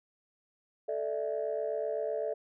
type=chord; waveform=sine; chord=A suspended fourth; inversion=none; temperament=equal with one note detuned; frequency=440 / 591.4 / 659.3 Hz; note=A4 / D5 / E5; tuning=0 / +12 / 0 cents; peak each=-34 / -34 / -35 dBFS; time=0.88-2.34 s; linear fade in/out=10 ms; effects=tanh soft clip ceiling -23 dBFS